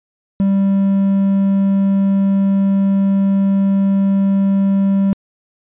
triangle tone with quantisation, 196 Hz, G3, in tune, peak -9 dBFS, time 0.4-5.13 s, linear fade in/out 0 ms, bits 6, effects resampled to 8000 Hz

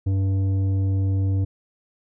sine tone with tanh clipping, 96.6 Hz, G2, 25 cents flat, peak -20 dBFS, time 0.06-1.45 s, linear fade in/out 10 ms, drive 9 dB, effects none

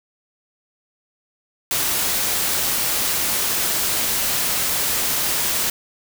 white noise, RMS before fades -21 dBFS, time 1.71-5.7 s, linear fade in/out 2 ms, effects none

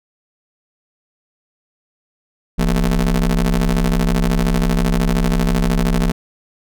30% pulse ring-modulated tone, 65.7 Hz, C2, 8 cents sharp, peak -8 dBFS, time 2.58-6.12 s, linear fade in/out 10 ms, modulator 105 Hz, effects none

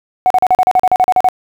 sine tone bursts, 740 Hz, F#5, in tune, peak -5 dBFS, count 13, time 0.26-1.287 s, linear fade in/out 0 ms, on 43 ms, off 39 ms, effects tanh soft clip ceiling -3 dBFS + 7-bit

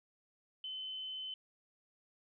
sine tone, 3049 Hz, G7, 49 cents flat, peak -40 dBFS, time 0.64-1.34 s, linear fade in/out 2 ms, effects none

